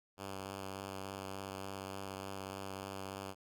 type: tone with vibrato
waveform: 5% pulse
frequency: 97 Hz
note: G2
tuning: 18 cents flat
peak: -31 dBFS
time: 0.17-3.35 s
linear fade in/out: 50 ms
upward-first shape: sine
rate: 3.4 Hz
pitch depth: 15 cents each way
effects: none